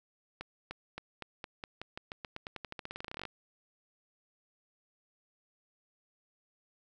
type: accelerating click train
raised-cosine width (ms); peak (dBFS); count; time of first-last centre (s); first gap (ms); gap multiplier
0.3; -24; 29; 0.41-3.253; 300; 0.9
effects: none